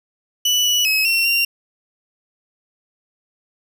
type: tone with pitch steps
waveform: 30% pulse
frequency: 2966 / 2947 / 2563 / 2722 / 2764 Hz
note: F#7 / F#7 / E7 / F7 / F7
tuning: +4 / -8 / -49 / -45 / -19 cents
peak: -12 dBFS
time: 0.45-1.45 s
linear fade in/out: 5 ms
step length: 200 ms
effects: none